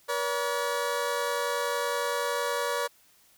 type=tone pair together; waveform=20% pulse; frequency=479.6 / 570.3 Hz; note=A#4 / C#5; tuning=+49 / +49 cents; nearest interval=minor third; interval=300 cents; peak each=-25 dBFS; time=0.08-2.88 s; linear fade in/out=20 ms; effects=white hiss -61 dBFS RMS until 3.37 s